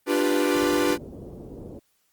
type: chord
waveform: 45% pulse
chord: G dominant seventh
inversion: second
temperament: equal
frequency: 293.7 / 349.2 / 392 / 493.9 Hz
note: D4 / F4 / G4 / B4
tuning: 0 / 0 / 0 / 0 cents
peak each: -24 / -26 / -27 / -26 dBFS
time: 0.06-0.98 s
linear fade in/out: 50 ms
type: low-pass noise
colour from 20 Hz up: white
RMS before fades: -40 dBFS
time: 0.55-1.79 s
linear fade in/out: 2 ms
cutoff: 460 Hz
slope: 24 dB/octave
effects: white hiss -69 dBFS RMS until 2.12 s + Opus 24 kbps